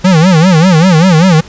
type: tone with vibrato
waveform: square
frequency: 172.3 Hz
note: F3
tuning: 23 cents flat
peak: -4 dBFS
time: 0.04-1.41 s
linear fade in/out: 10 ms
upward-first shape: sine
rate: 5.1 Hz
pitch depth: 190 cents each way
effects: pink hiss -34 dBFS RMS until 1.48 s + resampled to 16000 Hz